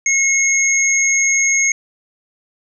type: tone pair together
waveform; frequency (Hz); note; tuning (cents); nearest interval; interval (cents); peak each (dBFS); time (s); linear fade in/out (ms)
sine; 2170 / 6503; C#7 / G#8; -37 / -37; octave + perfect fifth; 1900; -15 / -15; 0.06-1.72; 2
effects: none